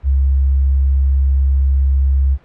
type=tone; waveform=sine; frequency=67.7 Hz; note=C#2; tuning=40 cents flat; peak=-10 dBFS; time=0.03-2.38 s; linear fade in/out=50 ms; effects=pink hiss -50 dBFS RMS until 2.44 s + low-pass 2000 Hz 12 dB/octave